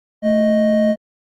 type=tone pair together; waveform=triangle; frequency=220.4 / 622.3 Hz; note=A3 / D#5; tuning=+3 / 0 cents; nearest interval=octave + tritone; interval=1797 cents; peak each=-13 dBFS; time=0.22-0.96 s; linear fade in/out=50 ms; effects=Opus 32 kbps